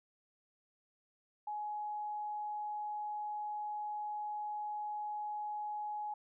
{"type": "tone", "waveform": "sine", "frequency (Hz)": 840, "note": "G#5", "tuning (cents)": 19, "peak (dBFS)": -37, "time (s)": [1.47, 6.14], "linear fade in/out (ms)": 5, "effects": []}